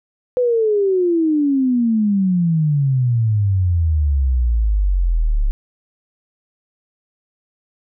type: exponential sweep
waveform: sine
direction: down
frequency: 506 to 34.27 Hz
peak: -13 dBFS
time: 0.37-5.51 s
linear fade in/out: 0 ms
effects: none